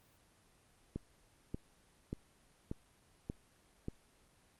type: click train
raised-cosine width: 3 ms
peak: -26 dBFS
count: 6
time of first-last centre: 0.96-3.884 s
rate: 1.71 Hz
effects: pink hiss -68 dBFS RMS until 4.59 s + Opus 24 kbps